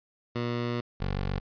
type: tone pair in turn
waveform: 15% pulse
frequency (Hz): 119.9 / 47.58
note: A#2 / F#1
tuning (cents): +49 / +49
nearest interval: octave + major third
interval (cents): 1600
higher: first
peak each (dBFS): -22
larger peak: neither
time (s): 0.35-0.81 / 1-1.4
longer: first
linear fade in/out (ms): 10
effects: resampled to 11025 Hz